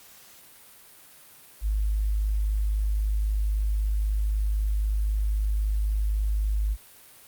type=tone; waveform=sine; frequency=51.91 Hz; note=G#1; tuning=in tune; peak=-22 dBFS; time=1.61-6.77 s; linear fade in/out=50 ms; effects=white hiss -51 dBFS RMS until 7.27 s + Opus 48 kbps